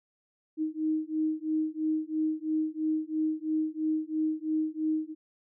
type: beating tone pair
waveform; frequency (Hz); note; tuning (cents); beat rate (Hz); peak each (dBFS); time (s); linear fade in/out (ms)
sine; 311.1 / 314.1; D#4 / D#4; 0 / +16; 3; -30; 0.57-5.15; 50
effects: none